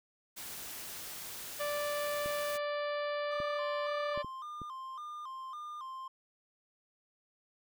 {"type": "noise", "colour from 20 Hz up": "white", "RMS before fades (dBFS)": -44, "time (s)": [0.36, 2.58], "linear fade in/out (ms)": 20}
{"type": "harmonic tone", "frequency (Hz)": 586, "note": "D5", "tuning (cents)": -4, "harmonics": [1, 2, 3, 4, 5, 6, 7, 8], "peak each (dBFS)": [-34, -40, -43, -48, -51, -51, -55, -54], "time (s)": [1.59, 4.23], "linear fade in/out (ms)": 20}
{"type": "clicks", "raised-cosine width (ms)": 3, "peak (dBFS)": -32, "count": 5, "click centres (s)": [2.26, 3.402, 4.176, 4.246, 4.617]}
{"type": "tone with vibrato", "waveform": "triangle", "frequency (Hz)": 1126, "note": "C#6", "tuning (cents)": 27, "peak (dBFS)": -39, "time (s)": [3.31, 6.08], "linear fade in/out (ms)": 5, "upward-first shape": "square", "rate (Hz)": 1.8, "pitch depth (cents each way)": 120}
{"effects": []}